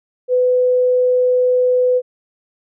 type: tone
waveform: sine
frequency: 501 Hz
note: B4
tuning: 25 cents sharp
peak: -11 dBFS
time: 0.28-2.02 s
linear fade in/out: 50 ms
effects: none